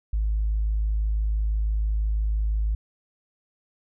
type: tone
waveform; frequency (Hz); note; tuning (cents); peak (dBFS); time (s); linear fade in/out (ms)
sine; 53; G#1; +36; -20; 0.13-2.75; 5
effects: tanh soft clip ceiling -17 dBFS